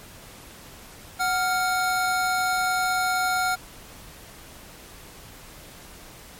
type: tone pair together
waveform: square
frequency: 740.5 / 1395 Hz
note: F#5 / F6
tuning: +1 / -2 cents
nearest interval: major seventh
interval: 1097 cents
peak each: -25 dBFS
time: 1.19-3.56 s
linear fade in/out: 20 ms
effects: pink hiss -45 dBFS RMS until 6.39 s + MP3 64 kbps